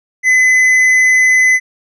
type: tone with tanh clipping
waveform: sine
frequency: 2022 Hz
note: B6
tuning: 40 cents sharp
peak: -8 dBFS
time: 0.23-1.6 s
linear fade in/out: 50 ms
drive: 7 dB
effects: none